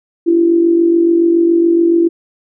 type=tone with amplitude modulation; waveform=sine; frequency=337.5 Hz; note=E4; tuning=41 cents sharp; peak=-5 dBFS; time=0.26-2.09 s; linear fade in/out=20 ms; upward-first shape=sine; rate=47.1 Hz; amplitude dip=55%; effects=none